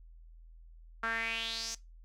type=tone with band-pass filter sweep; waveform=sawtooth; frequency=226.8 Hz; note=A#3; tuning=47 cents flat; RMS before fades=-36 dBFS; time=1.03-1.75 s; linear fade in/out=5 ms; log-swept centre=1400 to 6300 Hz; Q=4.6; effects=noise-tail reverb RT60 0.2 s tail -19 dB re dry + added 41 Hz sine -51 dBFS peak until 2.04 s